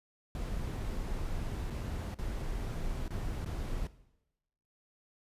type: noise with dropouts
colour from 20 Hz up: brown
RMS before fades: -36 dBFS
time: 0.35-3.87 s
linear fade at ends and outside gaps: 1 ms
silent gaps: 1.701-1.705 / 2.144-2.187 / 3.08-3.106 / 3.447-3.46 s
effects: noise-tail reverb RT60 0.9 s tail -17 dB re dry + resampled to 32000 Hz